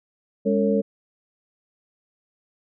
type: tone cluster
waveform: sine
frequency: 205.3 / 281.2 / 453.5 / 553 Hz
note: G#3 / C#4 / A#4 / C#5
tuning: -20 / +25 / -48 / -4 cents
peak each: -21 / -28 / -22 / -25 dBFS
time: 0.45-0.82 s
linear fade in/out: 20 ms
effects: none